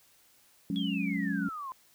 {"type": "chord", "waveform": "sine", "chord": "F# suspended second", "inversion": "none", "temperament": "equal with one note detuned", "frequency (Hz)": [181.5, 207.7, 277.2], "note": ["F#3", "G#3", "C#4"], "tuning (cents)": [-33, 0, 0], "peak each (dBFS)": -33, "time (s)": [0.7, 1.49], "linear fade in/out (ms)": 2}
{"type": "exponential sweep", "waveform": "sine", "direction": "down", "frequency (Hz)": [3400, 1013], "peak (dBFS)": -36, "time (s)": [0.76, 1.72], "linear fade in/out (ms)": 0}
{"effects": ["white hiss -63 dBFS RMS until 1.94 s"]}